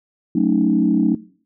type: chord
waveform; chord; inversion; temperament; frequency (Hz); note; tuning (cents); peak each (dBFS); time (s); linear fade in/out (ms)
sine; D# half-diminished seventh; first; equal; 185 / 220 / 277.2 / 311.1; F#3 / A3 / C#4 / D#4; 0 / 0 / 0 / 0; -19; 0.35-1.15; 5
effects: noise-tail reverb RT60 0.5 s tail -20 dB re dry + tanh soft clip ceiling -4 dBFS